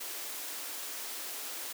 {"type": "high-pass noise", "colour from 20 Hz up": "white", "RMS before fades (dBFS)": -40, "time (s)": [0, 1.73], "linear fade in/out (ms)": 10, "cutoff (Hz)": 260, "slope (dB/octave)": 48, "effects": []}